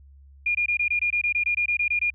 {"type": "tone bursts", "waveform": "sine", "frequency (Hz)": 2422, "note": "D#7", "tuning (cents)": -47, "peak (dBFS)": -20, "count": 15, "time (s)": [0.46, 2.103], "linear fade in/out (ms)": 5, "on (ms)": 89, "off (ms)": 22, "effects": ["added 69 Hz sine -47 dBFS peak until 2.14 s"]}